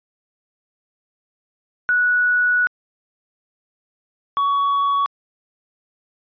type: tone pair in turn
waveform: sine / triangle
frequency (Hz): 1470 / 1123.6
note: F#6 / C#6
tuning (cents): -12 / +23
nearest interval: perfect fourth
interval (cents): 465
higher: first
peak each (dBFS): -14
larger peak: neither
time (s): 1.89-2.67 / 4.37-5.06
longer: first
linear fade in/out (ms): 0
effects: resampled to 11025 Hz